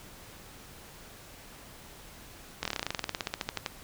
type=slowing click train; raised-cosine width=0.2 ms; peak=-13 dBFS; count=22; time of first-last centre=2.63-3.662 s; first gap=23 ms; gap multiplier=1.07; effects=pink hiss -50 dBFS RMS until 3.83 s